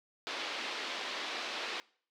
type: band-pass noise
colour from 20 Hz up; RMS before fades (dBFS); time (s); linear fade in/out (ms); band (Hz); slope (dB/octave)
white; -39; 0.27-1.8; 0; 280 to 4200; 24
effects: noise-tail reverb RT60 0.5 s tail -23 dB re dry